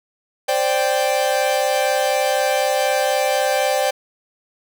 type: chord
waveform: 45% pulse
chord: C suspended second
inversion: none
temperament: equal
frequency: 523.3 / 587.3 / 784 Hz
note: C5 / D5 / G5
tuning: 0 / 0 / 0 cents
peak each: -21 dBFS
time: 0.48-3.91 s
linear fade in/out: 10 ms
effects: none